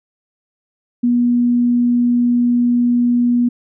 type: tone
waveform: sine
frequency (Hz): 241.8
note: B3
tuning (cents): -36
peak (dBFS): -11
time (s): 1.03-3.49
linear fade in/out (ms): 10
effects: none